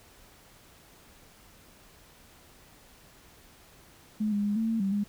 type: tone with pitch steps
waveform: sine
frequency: 213.5 / 204.5 / 205.7 / 223.9 / 225.7 / 194.8 / 204.6 Hz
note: G#3 / G#3 / G#3 / A3 / A3 / G3 / G#3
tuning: +48 / -26 / -16 / +30 / +44 / -11 / -26 cents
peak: -25 dBFS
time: 4.2-5.04 s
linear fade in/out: 10 ms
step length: 120 ms
effects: pink hiss -56 dBFS RMS until 5.08 s